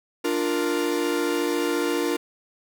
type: chord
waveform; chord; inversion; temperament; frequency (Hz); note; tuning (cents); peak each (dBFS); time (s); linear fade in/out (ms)
45% pulse; Bb major; first; equal with one note detuned; 294.9 / 349.2 / 466.2; D4 / F4 / Bb4; +7 / 0 / 0; -27 / -26 / -27; 0.24-2.17; 10
effects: none